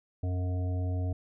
harmonic tone, 90.8 Hz, F#2, 32 cents flat, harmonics 1 / 3 / 5 / 7 / 8, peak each -28 / -40 / -46 / -45 / -50 dBFS, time 0.23-1.13 s, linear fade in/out 5 ms, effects none

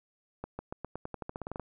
accelerating click train, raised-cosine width 1 ms, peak -23 dBFS, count 15, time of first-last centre 0.44-1.597 s, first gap 150 ms, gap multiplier 0.9, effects none

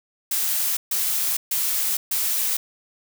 blue noise bursts, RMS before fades -23 dBFS, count 4, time 0.31-2.57 s, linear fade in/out 5 ms, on 460 ms, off 140 ms, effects none

